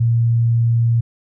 sine tone, 116.54 Hz, A#2, in tune, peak -12 dBFS, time 0-1.01 s, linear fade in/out 10 ms, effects none

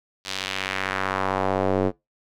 square tone with band-pass filter sweep, 47.78 Hz, G1, 44 cents flat, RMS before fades -25 dBFS, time 0.24-1.92 s, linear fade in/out 50 ms, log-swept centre 4400 to 400 Hz, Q 1.4, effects noise-tail reverb RT60 0.2 s tail -24 dB re dry

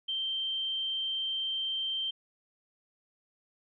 sine tone, 3136 Hz, G7, in tune, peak -30 dBFS, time 0.08-2.11 s, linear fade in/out 10 ms, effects none

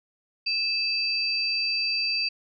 sine tone pair together, 2618 / 4665 Hz, E7 / D8, -13 / -12 cents, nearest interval minor seventh, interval 1001 cents, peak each -28 / -25 dBFS, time 0.46-2.29 s, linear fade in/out 10 ms, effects none

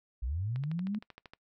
sine linear sweep, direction up, 52.7 to 218.5 Hz, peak -31 dBFS, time 0.22-0.99 s, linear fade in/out 10 ms
click train, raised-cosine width 0.3 ms, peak -31 dBFS, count 11, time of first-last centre 0.56-1.335 s, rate 12.9 Hz
effects noise-tail reverb RT60 0.1 s tail -22 dB re dry

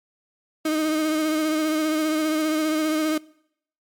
35% pulse tone with vibrato, 311.1 Hz, D#4, in tune, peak -19 dBFS, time 0.65-3.18 s, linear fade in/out 5 ms, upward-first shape sine, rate 15 Hz, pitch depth 32 cents each way, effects noise-tail reverb RT60 0.7 s tail -23 dB re dry + MP3 96 kbps

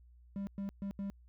triangle tone bursts at uneven times, 198.2 Hz, G3, 19 cents sharp, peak -34 dBFS, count 4, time 0.36-0.47 / 0.58-0.69 / 0.82-0.91 / 0.99-1.1 s, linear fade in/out 0 ms, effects added 60 Hz sine -57 dBFS peak until 1.28 s

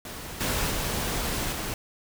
pink noise with level steps, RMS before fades -38 / -27 / -29 / -32 dBFS, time 0.05-1.74 s, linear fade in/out 2 ms, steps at 0.4 / 0.7 / 1.52 s, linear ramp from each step 10 ms, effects none

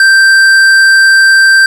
sine tone with tanh clipping, 1568 Hz, G6, in tune, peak -4 dBFS, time 0-1.66 s, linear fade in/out 2 ms, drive 12 dB, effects none

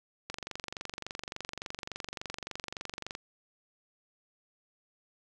click train, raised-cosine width 0.2 ms, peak -20 dBFS, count 68, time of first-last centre 0.3-3.151 s, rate 23.5 Hz, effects none

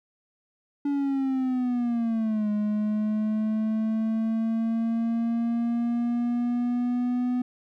triangle linear two-way sweep, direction down then up, 286.6 to 208.9 to 248.9 Hz, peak -21 dBFS, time 0.85-7.42 s, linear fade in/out 5 ms, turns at 2.5 s, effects none

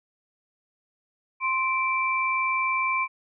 sine tone pair together, 1046.5 / 2338 Hz, C6 / D7, 0 / -8 cents, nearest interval octave + major second, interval 1392 cents, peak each -25 dBFS, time 1.4-3.08 s, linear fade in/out 50 ms, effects none

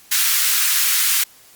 white high-pass noise, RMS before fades -17 dBFS, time 0.11-1.24 s, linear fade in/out 10 ms, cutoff 1300 Hz, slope 24 dB/octave, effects white hiss -48 dBFS RMS until 1.55 s + Opus 48 kbps

